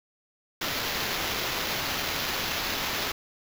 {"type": "noise with sample-and-hold", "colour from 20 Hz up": "violet", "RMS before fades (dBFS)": -30, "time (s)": [0.61, 3.12], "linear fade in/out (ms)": 5, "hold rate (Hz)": 8820, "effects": []}